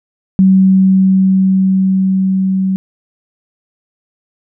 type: tone with level ramp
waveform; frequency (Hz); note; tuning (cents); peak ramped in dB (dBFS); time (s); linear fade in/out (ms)
sine; 190; F#3; +46; -4 to -11; 0.39-2.76; 0
effects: none